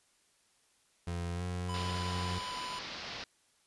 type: tone with pitch glide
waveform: 30% pulse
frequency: 86.4 to 89.5 Hz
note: F2 to F2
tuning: -18 to +43 cents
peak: -32 dBFS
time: 1.07-2.39 s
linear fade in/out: 5 ms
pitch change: +61 cents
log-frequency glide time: 1.34-1.42 s
type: tone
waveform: square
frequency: 1000 Hz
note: B5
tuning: 21 cents sharp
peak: -40 dBFS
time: 1.69-2.79 s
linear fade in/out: 2 ms
type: low-pass noise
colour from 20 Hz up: white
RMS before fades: -43 dBFS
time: 1.74-3.24 s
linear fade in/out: 2 ms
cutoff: 5200 Hz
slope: 48 dB/octave
effects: white hiss -70 dBFS RMS until 3.66 s + resampled to 24000 Hz

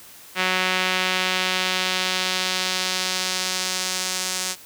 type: tone with band-pass filter sweep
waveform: sawtooth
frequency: 185 Hz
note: F#3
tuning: in tune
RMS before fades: -24 dBFS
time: 0.35-4.56 s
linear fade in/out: 50 ms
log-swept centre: 2400 to 6900 Hz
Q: 1.2
effects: white hiss -45 dBFS RMS until 4.65 s

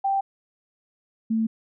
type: tone pair in turn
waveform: sine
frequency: 784 / 223 Hz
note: G5 / A3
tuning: 0 / +23 cents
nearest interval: octave + minor seventh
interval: 2177 cents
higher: first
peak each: -20 dBFS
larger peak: neither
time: 0.04-0.21 / 1.3-1.47 s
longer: neither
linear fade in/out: 10 ms
effects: none

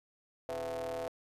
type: ring-modulated tone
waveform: 40% pulse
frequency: 80.3 Hz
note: E2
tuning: 45 cents flat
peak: -32 dBFS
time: 0.49-1.08 s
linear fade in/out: 0 ms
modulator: 583 Hz
effects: resampled to 32000 Hz

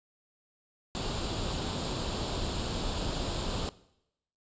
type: noise with comb filter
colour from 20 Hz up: pink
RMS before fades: -33 dBFS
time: 0.95-3.69 s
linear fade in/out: 0 ms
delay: 0.25 ms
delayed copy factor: +0.65
effects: noise-tail reverb RT60 0.8 s tail -19 dB re dry + resampled to 16000 Hz

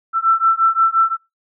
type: beating tone pair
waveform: sine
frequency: 1333 / 1338.7 Hz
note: E6 / E6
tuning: +19 / +26 cents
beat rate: 5.7 Hz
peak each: -15 dBFS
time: 0.13-1.17 s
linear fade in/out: 50 ms
effects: noise-tail reverb RT60 0.2 s tail -21 dB re dry

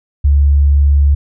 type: tone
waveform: sine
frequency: 71.2 Hz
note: C#2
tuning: 47 cents sharp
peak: -6 dBFS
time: 0.24-1.15 s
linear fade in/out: 10 ms
effects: none

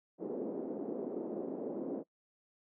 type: band-pass noise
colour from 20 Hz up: white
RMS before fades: -39 dBFS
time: 0.18-2.04 s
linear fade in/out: 50 ms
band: 230 to 450 Hz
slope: 24 dB/octave
effects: noise-tail reverb RT60 0.1 s tail -22 dB re dry + high-pass 150 Hz 12 dB/octave

